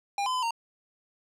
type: tone with pitch steps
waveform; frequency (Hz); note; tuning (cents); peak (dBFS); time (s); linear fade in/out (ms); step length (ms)
square; 804 / 1019 / 1012 / 923; G5 / C6 / B5 / A#5; +44 / -46 / +42 / -17; -27; 0.18-0.508; 2; 82
effects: low-pass 8000 Hz 12 dB/octave